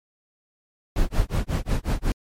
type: noise with tremolo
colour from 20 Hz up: brown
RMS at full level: -19 dBFS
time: 0.96-2.12 s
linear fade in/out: 2 ms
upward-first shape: sine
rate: 5.5 Hz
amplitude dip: 100%
effects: MP3 64 kbps